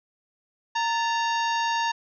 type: harmonic tone with a mistuned harmonic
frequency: 925 Hz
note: A#5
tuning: 14 cents flat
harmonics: 1 / 2 / 3 / 4 / 5 / 6 / 7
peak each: -24 / -30 / -34 / -36 / -38 / -40 / -41 dBFS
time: 0.75-1.92 s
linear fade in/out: 10 ms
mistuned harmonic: 2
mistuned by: -97 cents
effects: none